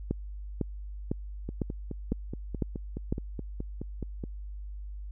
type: two click trains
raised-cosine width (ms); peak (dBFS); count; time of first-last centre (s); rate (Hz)
3; -15 / -22; 7 / 14; 0.11-3.125 / 1.49-4.238; 1.99 / 4.73
effects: added 50 Hz sine -37 dBFS peak until 5.11 s